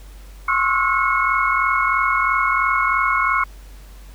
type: tone cluster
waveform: sine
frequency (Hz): 1060 / 1103 / 1308 / 1433 / 2186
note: C6 / C#6 / E6 / F6 / C#7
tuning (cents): +22 / -9 / -14 / +44 / -25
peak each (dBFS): -22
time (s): 0.48-3.44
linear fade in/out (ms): 5
effects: added 48 Hz sine -37 dBFS peak until 4.14 s + pink hiss -49 dBFS RMS until 4.14 s